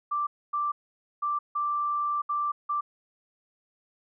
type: tone bursts at uneven times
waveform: sine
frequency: 1175 Hz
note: D6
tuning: 1 cent sharp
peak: -25 dBFS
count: 6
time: 0.11-0.27 / 0.53-0.72 / 1.22-1.39 / 1.55-2.22 / 2.29-2.52 / 2.69-2.81 s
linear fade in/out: 10 ms
effects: none